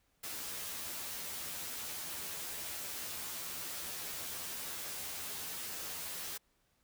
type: noise with comb filter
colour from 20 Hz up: white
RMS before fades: -42 dBFS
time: 0.23-6.38 s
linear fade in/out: 10 ms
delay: 12 ms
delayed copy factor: +1
effects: pink hiss -75 dBFS RMS until 6.83 s